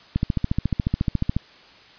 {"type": "click train", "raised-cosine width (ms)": 5, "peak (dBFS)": -8, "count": 18, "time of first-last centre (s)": [0.16, 1.366], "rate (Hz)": 14.1, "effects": ["white hiss -49 dBFS RMS until 1.98 s", "resampled to 11025 Hz"]}